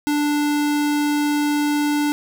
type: tone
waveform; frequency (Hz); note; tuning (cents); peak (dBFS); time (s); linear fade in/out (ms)
square; 294; D4; +2; -18; 0.07-2.12; 0
effects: none